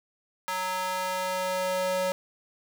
square tone with high-pass filter sweep, 185 Hz, F#3, in tune, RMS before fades -29 dBFS, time 0.48-2.12 s, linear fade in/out 0 ms, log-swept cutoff 1000 to 500 Hz, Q 2, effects 8-bit

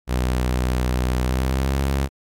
sawtooth tone with pitch glide, 62.5 to 68.16 Hz, B1 to C#2, +21 to -29 cents, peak -15 dBFS, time 0.07-2.09 s, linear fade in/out 50 ms, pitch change +150 cents, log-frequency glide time 1.2-1.78 s, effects AAC 64 kbps

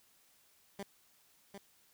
15% pulse tone with echo, 198.8 Hz, G3, 25 cents sharp, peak -34 dBFS, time 0.79-0.83 s, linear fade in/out 2 ms, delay 750 ms, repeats 1, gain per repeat -6 dB, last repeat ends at 1.58 s, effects white hiss -68 dBFS RMS until 1.93 s

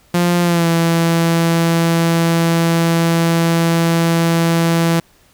sawtooth tone with pitch glide, 174.61 to 166.82 Hz, F3 to E3, 0 to +21 cents, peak -8 dBFS, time 0.14-5 s, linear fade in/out 5 ms, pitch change -79 cents, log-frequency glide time 0.42-0.67 s, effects pink hiss -52 dBFS RMS until 5.33 s

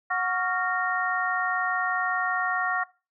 sine tone cluster, 734 / 1116 / 1391 / 1849 Hz, F#5 / C#6 / F6 / A#6, -14 / +11 / -7 / -15 cents, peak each -29 dBFS, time 0.1-2.84 s, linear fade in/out 10 ms, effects noise-tail reverb RT60 0.3 s tail -20 dB re dry

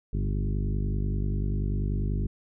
harmonic tone with a mistuned harmonic, 50.3 Hz, G1, 45 cents sharp, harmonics 1 / 2 / 3 / 4 / 5 / 6 / 7 / 8, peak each -27 / -31 / -34 / -36 / -41 / -43 / -44 / -45 dBFS, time 0.13-2.27 s, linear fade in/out 5 ms, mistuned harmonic 3, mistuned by -53 cents, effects none

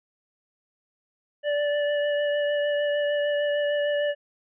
square tone with vibrato, 584 Hz, D5, 10 cents flat, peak -23 dBFS, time 1.43-4.15 s, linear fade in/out 50 ms, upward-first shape sine, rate 6.6 Hz, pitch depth 12 cents each way, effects resampled to 8000 Hz

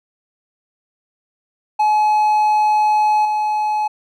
triangle tone with level steps, 850 Hz, G#5, 40 cents sharp, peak -10 / -14 dBFS, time 1.79-3.88 s, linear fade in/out 10 ms, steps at 3.25 s, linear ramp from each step 2 ms, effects none

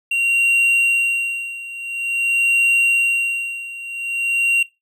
triangle tone with tremolo, 2757 Hz, F7, 23 cents flat, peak -10 dBFS, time 0.11-4.63 s, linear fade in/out 5 ms, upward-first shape sine, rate 0.48 Hz, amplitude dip 85%, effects noise-tail reverb RT60 0.2 s tail -18 dB re dry

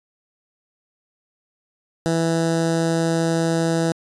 15% pulse tone with notch filter, 164.81 Hz, E3, in tune, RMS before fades -20 dBFS, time 2.06-3.92 s, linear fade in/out 0 ms, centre 2400 Hz, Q 1, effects resampled to 22050 Hz

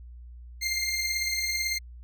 20% pulse beating tone pair, 2093 / 2111 Hz, C7 / C7, 0 / +15 cents, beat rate 18 Hz, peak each -27 / -23 dBFS, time 0.61-1.79 s, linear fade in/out 20 ms, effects added 60 Hz sine -42 dBFS peak until 2.03 s

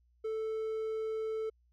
triangle tone, 440 Hz, A4, in tune, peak -31 dBFS, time 0.24-1.5 s, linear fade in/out 10 ms, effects added 60 Hz sine -66 dBFS peak until 1.72 s

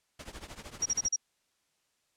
pink noise with tremolo, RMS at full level -42 dBFS, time 0.19-1.07 s, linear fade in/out 5 ms, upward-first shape triangle, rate 13 Hz, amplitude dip 90%
sine tone bursts, 5680 Hz, F8, 28 cents sharp, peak -25 dBFS, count 5, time 0.82-1.161 s, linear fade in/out 5 ms, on 37 ms, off 39 ms
effects white hiss -75 dBFS RMS until 2.16 s + low-pass 9000 Hz 12 dB/octave

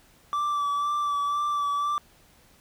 triangle tone with vibrato, 1162 Hz, D6, 19 cents flat, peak -22 dBFS, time 0.33-1.98 s, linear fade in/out 0 ms, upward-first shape sine, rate 2 Hz, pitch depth 23 cents each way, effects pink hiss -58 dBFS RMS until 2.6 s

